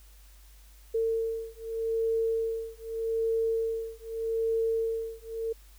sine beating tone pair, 451.5 / 452.32 Hz, A4 / A4, +45 / +48 cents, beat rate 0.82 Hz, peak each -30 dBFS, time 0.94-5.53 s, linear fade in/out 10 ms, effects added 50 Hz sine -51 dBFS peak until 5.78 s + white hiss -60 dBFS RMS until 5.78 s

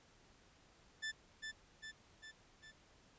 sawtooth tone with echo, 1760 Hz, A6, in tune, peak -36 dBFS, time 1.02-1.12 s, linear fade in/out 20 ms, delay 400 ms, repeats 4, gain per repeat -4 dB, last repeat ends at 2.72 s, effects pink hiss -67 dBFS RMS until 3.18 s + resampled to 16000 Hz

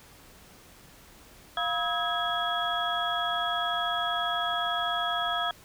sine tone cluster, 698 / 970 / 1283 / 1652 / 3325 Hz, F5 / B5 / E6 / G#6 / G#7, -1 / -31 / -47 / -10 / +1 cents, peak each -31 / -38 / -31 / -34 / -32 dBFS, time 1.57-5.51 s, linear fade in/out 2 ms, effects pink hiss -53 dBFS RMS until 5.64 s

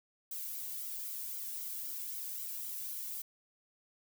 violet noise with flanger, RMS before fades -41 dBFS, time 0.31-3.22 s, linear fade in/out 5 ms, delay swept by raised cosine 1.1 to 1.62 ms, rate 3.8 Hz, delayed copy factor -0.6, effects none

